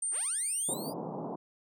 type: tone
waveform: sine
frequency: 8870 Hz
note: C#9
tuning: in tune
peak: -30 dBFS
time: 0.02-0.74 s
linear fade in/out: 5 ms
type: linear sweep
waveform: 10% pulse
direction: up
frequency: 241.2 to 4978 Hz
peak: -35 dBFS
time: 0.11-0.94 s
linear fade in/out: 50 ms
type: band-pass noise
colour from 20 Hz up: pink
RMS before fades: -38 dBFS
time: 0.68-1.36 s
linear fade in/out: 10 ms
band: 150 to 970 Hz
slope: 48 dB/octave
effects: none